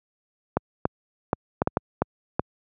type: clicks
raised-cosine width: 1 ms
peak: -6 dBFS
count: 8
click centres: 0.57 / 0.854 / 1.331 / 1.619 / 1.674 / 1.771 / 2.02 / 2.395 s
effects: high-pass 80 Hz 12 dB/octave